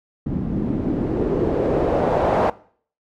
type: noise with low-pass filter sweep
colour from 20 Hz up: white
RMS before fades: -20 dBFS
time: 0.26-2.5 s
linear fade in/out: 5 ms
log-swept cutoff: 200 to 750 Hz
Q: 2.4
effects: noise-tail reverb RT60 0.5 s tail -20 dB re dry + MP3 96 kbps